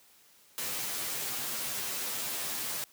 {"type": "noise with comb filter", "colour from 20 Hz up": "white", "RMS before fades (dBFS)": -35, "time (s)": [0.58, 2.84], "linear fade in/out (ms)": 0, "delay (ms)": 11, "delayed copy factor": -0.85, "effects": ["white hiss -61 dBFS RMS until 2.92 s", "high-pass 100 Hz 12 dB/octave"]}